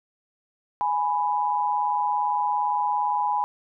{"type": "tone pair together", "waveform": "sine", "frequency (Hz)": [832.5, 990], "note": ["G#5", "B5"], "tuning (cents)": [4, 4], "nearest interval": "minor third", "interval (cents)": 300, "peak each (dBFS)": -24, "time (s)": [0.81, 3.44], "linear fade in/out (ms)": 0, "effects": []}